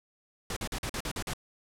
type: noise bursts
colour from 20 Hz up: pink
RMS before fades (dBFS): -34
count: 8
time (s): 0.5-1.335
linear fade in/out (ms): 2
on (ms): 65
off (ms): 45
effects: low-pass 11000 Hz 12 dB/octave